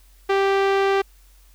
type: tone with low-pass filter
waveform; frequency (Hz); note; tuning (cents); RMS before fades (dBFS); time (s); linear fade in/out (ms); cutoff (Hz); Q
sawtooth; 392; G4; 0; -19; 0.29-1.02; 10; 3000; 0.76
effects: added 46 Hz sine -49 dBFS peak until 1.54 s + white hiss -58 dBFS RMS until 1.54 s